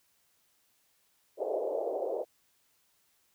white band-pass noise, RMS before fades -33 dBFS, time 1.37-2.25 s, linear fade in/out 50 ms, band 380 to 680 Hz, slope 48 dB/octave, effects white hiss -71 dBFS RMS until 3.34 s

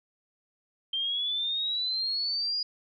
sine exponential sweep, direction up, 3149 to 4906 Hz, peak -27 dBFS, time 0.93-2.63 s, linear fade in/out 5 ms, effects none

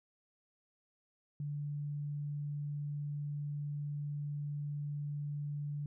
sine tone, 145.9 Hz, D3, 11 cents flat, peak -36 dBFS, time 1.4-5.86 s, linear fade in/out 2 ms, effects none

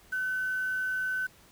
sine tone with quantisation, 1515 Hz, F#6, 40 cents sharp, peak -28 dBFS, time 0.12-1.27 s, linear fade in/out 10 ms, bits 8, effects pink hiss -58 dBFS RMS until 1.51 s

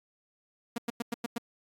sawtooth tone bursts, 235.1 Hz, A#3, 15 cents sharp, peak -26 dBFS, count 6, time 0.76-1.382 s, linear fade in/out 5 ms, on 22 ms, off 98 ms, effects AAC 48 kbps

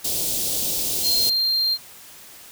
white band-stop noise, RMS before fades -24 dBFS, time 0.04-1.3 s, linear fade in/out 10 ms, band 670 to 3300 Hz, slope 24 dB/octave
triangle tone, 4186 Hz, C8, in tune, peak -17 dBFS, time 1.02-1.78 s, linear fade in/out 50 ms
effects white hiss -44 dBFS RMS until 2.51 s

